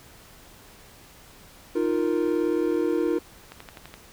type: chord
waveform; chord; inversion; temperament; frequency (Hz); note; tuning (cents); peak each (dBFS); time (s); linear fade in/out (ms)
triangle; Eb suspended second; none; just; 311.1 / 350 / 466.7; Eb4 / F4 / Bb4; 0 / +4 / +2; -24 / -23 / -25; 1.75-3.19; 10
type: click train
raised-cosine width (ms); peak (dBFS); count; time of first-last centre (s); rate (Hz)
0.3; -24; 6; 3.52-3.94; 11.9
effects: pink hiss -50 dBFS RMS until 4.12 s